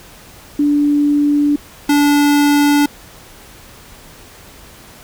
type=tone pair in turn; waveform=sine / square; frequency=291.3 / 289.8 Hz; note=D4 / D4; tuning=-14 / -23 cents; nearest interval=unison; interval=9 cents; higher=first; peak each=-10 dBFS; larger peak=neither; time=0.59-1.56 / 1.89-2.86 s; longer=neither; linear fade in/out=5 ms; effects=pink hiss -40 dBFS RMS until 5.03 s